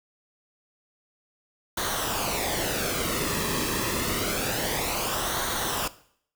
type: noise with flanger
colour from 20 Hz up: pink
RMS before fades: -28 dBFS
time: 1.77-5.88 s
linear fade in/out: 5 ms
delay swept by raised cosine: 0.39 to 1.39 ms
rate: 0.27 Hz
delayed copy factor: -0.6
effects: noise-tail reverb RT60 0.6 s tail -17 dB re dry